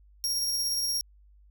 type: tone with tremolo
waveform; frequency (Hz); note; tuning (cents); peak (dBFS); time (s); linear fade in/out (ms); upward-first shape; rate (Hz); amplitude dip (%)
sawtooth; 5588; F8; 0; -23; 0.24-1.01; 0; sine; 17; 25
effects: added 50 Hz sine -54 dBFS peak until 1.5 s